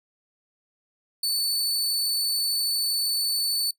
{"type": "tone", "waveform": "sawtooth", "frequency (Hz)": 4487, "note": "C#8", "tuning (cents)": 20, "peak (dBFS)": -20, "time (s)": [1.23, 3.71], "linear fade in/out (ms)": 5, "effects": ["noise-tail reverb RT60 0.1 s tail -21 dB re dry"]}